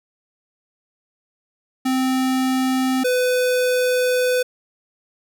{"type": "tone pair in turn", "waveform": "square", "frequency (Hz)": [260, 501.1], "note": ["C4", "B4"], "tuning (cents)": [-11, 25], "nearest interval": "major seventh", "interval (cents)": 1136, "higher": "second", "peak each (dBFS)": [-18, -17], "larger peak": "second", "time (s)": [[1.85, 3.04], [3.04, 4.43]], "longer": "second", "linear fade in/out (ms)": 10, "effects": []}